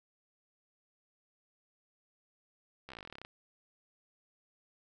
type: slowing click train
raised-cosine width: 0.3 ms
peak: -30 dBFS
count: 17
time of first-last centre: 2.89-3.249 s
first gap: 14 ms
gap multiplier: 1.06
effects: none